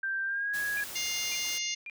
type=tone with pitch glide; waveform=sine; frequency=1574 to 1660.9 Hz; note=G6 to G#6; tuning=+7 to 0 cents; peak=-29 dBFS; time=0.03-0.84 s; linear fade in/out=5 ms; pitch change=+93 cents; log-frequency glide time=0.25-0.54 s
type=noise; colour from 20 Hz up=white; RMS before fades=-41 dBFS; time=0.53-1.59 s; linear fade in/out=20 ms
type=tone bursts; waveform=sine; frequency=2402 Hz; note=D7; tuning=38 cents sharp; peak=-38 dBFS; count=3; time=0.77-1.898 s; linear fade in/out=0 ms; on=36 ms; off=510 ms
type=harmonic tone; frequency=704 Hz; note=F5; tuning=14 cents sharp; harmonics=3 / 4 / 5 / 6 / 7 / 8 / 9; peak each=-37 / -36 / -42 / -41 / -41 / -41 / -36 dBFS; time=0.95-1.75 s; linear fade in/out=10 ms
effects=none